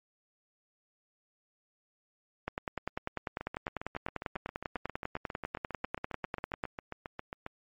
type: two click trains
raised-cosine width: 0.5 ms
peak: -23 / -18 dBFS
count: 31 / 43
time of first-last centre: 3.41-7.464 / 2.48-6.638 s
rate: 7.4 / 10.1 Hz
effects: MP3 48 kbps